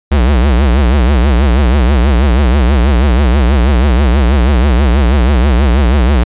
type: tone with vibrato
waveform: square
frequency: 65.41 Hz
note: C2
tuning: in tune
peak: -7 dBFS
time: 0.11-6.24 s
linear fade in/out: 10 ms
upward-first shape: triangle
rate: 6.2 Hz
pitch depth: 260 cents each way
effects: resampled to 8000 Hz